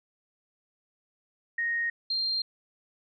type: tone pair in turn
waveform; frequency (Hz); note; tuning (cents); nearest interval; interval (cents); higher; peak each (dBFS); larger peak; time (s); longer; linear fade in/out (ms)
sine; 1864.7 / 4186; A#6 / C8; 0 / 0; octave + major second; 1400; second; -26; neither; 1.58-1.9 / 2.1-2.42; neither; 5
effects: none